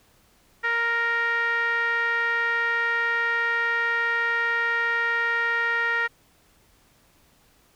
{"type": "tone with low-pass filter", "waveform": "5% pulse", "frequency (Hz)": 466.2, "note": "A#4", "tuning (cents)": 0, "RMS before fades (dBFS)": -24, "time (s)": [0.63, 6.08], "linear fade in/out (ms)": 20, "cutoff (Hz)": 1700, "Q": 9.2, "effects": ["pink hiss -60 dBFS RMS until 7.75 s"]}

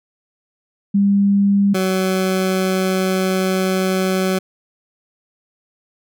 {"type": "tone pair in turn", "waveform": ["sine", "20% pulse"], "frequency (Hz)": [200, 187.86], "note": ["G3", "F#3"], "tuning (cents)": [35, 27], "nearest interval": "minor second", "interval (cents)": 108, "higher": "first", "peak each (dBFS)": -11, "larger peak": "neither", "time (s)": [[0.94, 1.74], [1.74, 4.39]], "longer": "second", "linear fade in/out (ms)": 10, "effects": []}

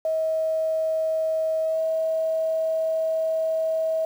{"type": "tone with pitch glide", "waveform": "sine", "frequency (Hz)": [638, 642.4], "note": ["D#5", "E5"], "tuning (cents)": [43, -45], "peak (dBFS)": -21, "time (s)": [0.05, 4.05], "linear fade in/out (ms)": 2, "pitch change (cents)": 12, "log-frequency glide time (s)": [1.62, 1.8], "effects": ["8-bit"]}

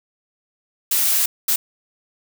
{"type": "noise bursts at uneven times", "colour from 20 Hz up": "blue", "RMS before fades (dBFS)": -18, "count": 2, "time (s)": [[0.91, 1.26], [1.48, 1.56]], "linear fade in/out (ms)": 5, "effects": []}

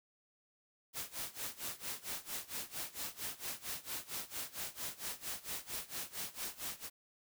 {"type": "noise with tremolo", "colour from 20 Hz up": "white", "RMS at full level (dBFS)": -40, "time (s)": [0.93, 6.9], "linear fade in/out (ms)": 50, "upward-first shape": "sine", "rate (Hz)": 4.4, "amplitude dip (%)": 90, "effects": []}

